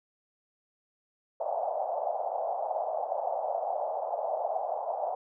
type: band-pass noise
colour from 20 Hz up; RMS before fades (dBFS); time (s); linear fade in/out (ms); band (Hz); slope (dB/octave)
white; -32; 1.4-5.15; 5; 590 to 780; 48
effects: none